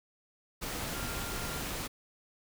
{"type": "tone in noise", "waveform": "sine", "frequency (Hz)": 1394, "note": "F6", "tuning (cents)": -4, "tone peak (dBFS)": -45, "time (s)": [0.93, 1.62], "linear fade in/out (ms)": 20, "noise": "pink", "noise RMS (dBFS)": -37, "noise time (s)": [0.61, 1.88], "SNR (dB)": -11, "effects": []}